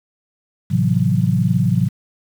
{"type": "chord", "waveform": "sine", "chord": "F# half-diminished seventh", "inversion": "first", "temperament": "just", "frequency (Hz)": [111, 133.2, 166.5, 185], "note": ["A2", "C3", "E3", "F#3"], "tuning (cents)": [16, 31, 18, 0], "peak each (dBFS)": -19, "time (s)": [0.7, 1.89], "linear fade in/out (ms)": 20, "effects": ["7-bit"]}